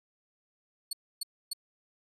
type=tone bursts; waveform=25% pulse; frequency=4402 Hz; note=C#8; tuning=13 cents flat; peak=-27 dBFS; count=3; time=0.91-1.533 s; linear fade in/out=5 ms; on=21 ms; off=280 ms; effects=none